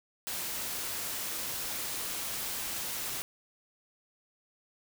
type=noise; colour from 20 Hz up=white; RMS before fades=-36 dBFS; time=0.27-3.22 s; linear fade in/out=0 ms; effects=none